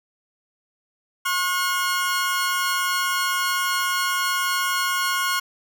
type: tone pair together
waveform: sawtooth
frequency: 1080.2 / 1439 Hz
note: C#6 / F#6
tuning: -45 / -49 cents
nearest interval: perfect fourth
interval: 496 cents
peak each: -20 dBFS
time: 1.25-5.4 s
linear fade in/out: 10 ms
effects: none